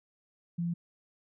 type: tone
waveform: sine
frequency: 171.1 Hz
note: F3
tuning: 35 cents flat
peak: -29 dBFS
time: 0.58-0.74 s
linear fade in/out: 10 ms
effects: none